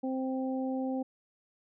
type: harmonic tone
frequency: 261.6 Hz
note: C4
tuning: in tune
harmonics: 1 / 2 / 3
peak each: -31 / -37 / -41 dBFS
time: 0.03-1.03 s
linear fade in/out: 10 ms
effects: none